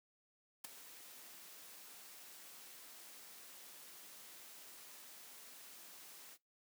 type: noise with ADSR envelope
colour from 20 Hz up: white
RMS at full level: -43 dBFS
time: 0.64-6.38 s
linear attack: 7 ms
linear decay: 9 ms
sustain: -13 dB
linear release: 51 ms
effects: noise-tail reverb RT60 0.2 s tail -23 dB re dry + high-pass 200 Hz 12 dB/octave